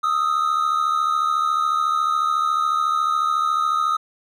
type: tone pair together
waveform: triangle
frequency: 1245 / 1319 Hz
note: D#6 / E6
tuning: +1 / +1 cents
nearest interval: minor second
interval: 100 cents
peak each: -17 / -22 dBFS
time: 0.03-3.97 s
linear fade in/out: 10 ms
effects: none